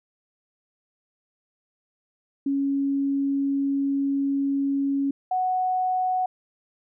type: tone pair in turn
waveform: sine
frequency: 277.2 / 740 Hz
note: C#4 / F#5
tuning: 0 / 0 cents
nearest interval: octave + perfect fourth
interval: 1700 cents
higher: second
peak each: -21 dBFS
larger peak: neither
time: 2.46-5.11 / 5.31-6.26 s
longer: first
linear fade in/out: 5 ms
effects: none